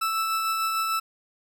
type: tone with tremolo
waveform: 40% pulse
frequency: 1318.5 Hz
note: E6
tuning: in tune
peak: -22 dBFS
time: 0.01-1 s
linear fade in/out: 10 ms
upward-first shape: sine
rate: 6.7 Hz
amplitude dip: 25%
effects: none